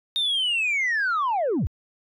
sine linear sweep, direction down, 3696 to 49 Hz, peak -19 dBFS, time 0.16-1.67 s, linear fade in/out 0 ms, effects tanh soft clip ceiling -19 dBFS

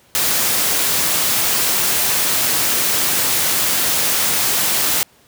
white noise, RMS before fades -17 dBFS, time 0.15-5.03 s, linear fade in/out 0 ms, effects pink hiss -52 dBFS RMS until 5.27 s + high-pass 80 Hz 12 dB/octave

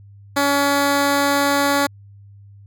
10% pulse tone, 282.6 Hz, C#4, 34 cents sharp, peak -7 dBFS, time 0.36-1.87 s, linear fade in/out 10 ms, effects added 100 Hz sine -41 dBFS peak until 2.66 s

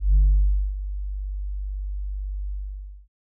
sine tone with ADSR envelope, 49 Hz, G1, in tune, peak -10 dBFS, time 0-3.08 s, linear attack 150 ms, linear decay 590 ms, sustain -16 dB, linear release 560 ms, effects tanh soft clip ceiling -11 dBFS

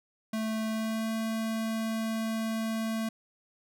square tone with pitch glide, 220 to 222.9 Hz, A3 to A3, 0 to +23 cents, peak -30 dBFS, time 0.33-3.09 s, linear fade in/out 5 ms, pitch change +23 cents, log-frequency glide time 0.7-1.1 s, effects none

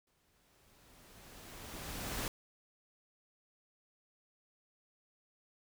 pink noise with exponential growth, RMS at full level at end -37 dBFS, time 0.07-2.28 s, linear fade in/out 2 ms, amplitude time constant 480 ms, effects none

